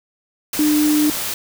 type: tone in noise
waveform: sine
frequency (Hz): 300.7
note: D4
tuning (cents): +41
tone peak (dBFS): -13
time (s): 0.59-1.1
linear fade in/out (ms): 2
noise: white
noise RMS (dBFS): -24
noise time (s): 0.53-1.34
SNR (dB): +8
effects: none